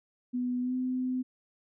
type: tone with pitch glide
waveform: sine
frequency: 248 to 254.8 Hz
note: B3 to C4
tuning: +7 to -46 cents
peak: -28 dBFS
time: 0.33-1.23 s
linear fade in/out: 20 ms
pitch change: +47 cents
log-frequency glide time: 0.61-0.74 s
effects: none

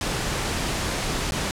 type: noise with dropouts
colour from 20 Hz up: pink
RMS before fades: -26 dBFS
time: 0.01-1.51 s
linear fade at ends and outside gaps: 1 ms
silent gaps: 1.309-1.32 s
effects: low-pass 9000 Hz 12 dB/octave

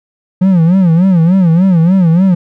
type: tone with vibrato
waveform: triangle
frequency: 176.8 Hz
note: F3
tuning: 22 cents sharp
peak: -3 dBFS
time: 0.41-2.35 s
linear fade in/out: 10 ms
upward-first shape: sine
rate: 3.4 Hz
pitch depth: 160 cents each way
effects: none

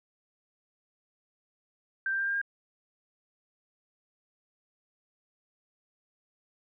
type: tone with pitch steps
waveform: sine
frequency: 1568 / 1578.9 / 1589.9 / 1600.9 / 1612.1 Hz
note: G6 / G6 / G6 / G6 / G6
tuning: 0 / +12 / +24 / +36 / +48 cents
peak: -27 dBFS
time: 2.06-2.415 s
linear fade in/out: 2 ms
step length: 71 ms
effects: none

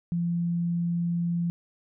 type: tone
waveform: sine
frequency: 171.5 Hz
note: F3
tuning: 31 cents flat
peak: -24 dBFS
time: 0.12-1.5 s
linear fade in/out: 0 ms
effects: none

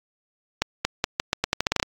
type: accelerating click train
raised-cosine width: 0.2 ms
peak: -3 dBFS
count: 13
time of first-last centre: 0.62-1.828 s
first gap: 230 ms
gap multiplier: 0.83
effects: AAC 64 kbps

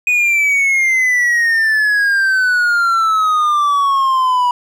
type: exponential sweep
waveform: triangle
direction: down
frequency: 2489 to 972 Hz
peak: -9 dBFS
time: 0.07-4.51 s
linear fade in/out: 2 ms
effects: none

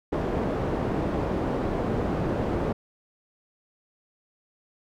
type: low-pass noise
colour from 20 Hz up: white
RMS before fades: -27 dBFS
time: 0.12-2.73 s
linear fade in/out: 10 ms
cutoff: 490 Hz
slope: 12 dB/octave
effects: none

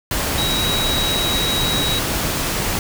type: tone in noise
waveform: sine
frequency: 3842 Hz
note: B7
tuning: 48 cents flat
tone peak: -20 dBFS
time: 0.38-1.99 s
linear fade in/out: 2 ms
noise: pink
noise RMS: -21 dBFS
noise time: 0.11-2.79 s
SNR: -2 dB
effects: none

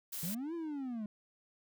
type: noise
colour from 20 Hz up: blue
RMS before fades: -41 dBFS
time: 0.12-0.35 s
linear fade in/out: 10 ms
type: linear two-way sweep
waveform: triangle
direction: up then down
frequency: 153.8 to 344.4 to 204.2 Hz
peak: -35 dBFS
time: 0.23-1.06 s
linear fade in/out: 2 ms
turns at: 0.54 s
effects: none

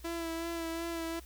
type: tone with vibrato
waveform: sawtooth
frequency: 332.6 Hz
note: E4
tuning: 16 cents sharp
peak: -31 dBFS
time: 0.04-1.2 s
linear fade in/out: 10 ms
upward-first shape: sine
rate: 2.7 Hz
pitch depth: 24 cents each way
effects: added 60 Hz sine -49 dBFS peak until 1.25 s + white hiss -58 dBFS RMS until 1.25 s

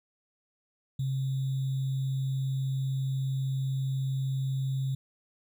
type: tone with sample-and-hold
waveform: sine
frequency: 133.7 Hz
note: C3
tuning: 38 cents sharp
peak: -27 dBFS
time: 0.99-4.95 s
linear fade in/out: 5 ms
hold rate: 3675 Hz
effects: none

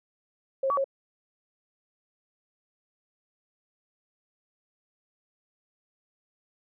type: tone with pitch steps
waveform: sine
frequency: 537 / 1136 / 545 Hz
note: C5 / C#6 / C#5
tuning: +45 / +42 / -29 cents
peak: -23 dBFS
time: 0.63-0.843 s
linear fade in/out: 5 ms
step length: 71 ms
effects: none

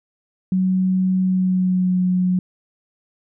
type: tone with pitch glide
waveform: sine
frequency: 186.4 to 182.46 Hz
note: F#3 to F#3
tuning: +13 to -24 cents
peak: -15 dBFS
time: 0.52-2.39 s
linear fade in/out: 2 ms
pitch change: -37 cents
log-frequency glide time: 1.21-2 s
effects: none

